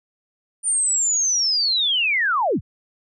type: linear sweep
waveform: sine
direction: down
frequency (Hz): 9160 to 38.89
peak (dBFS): -17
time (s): 0.63-2.61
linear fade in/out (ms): 50
effects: none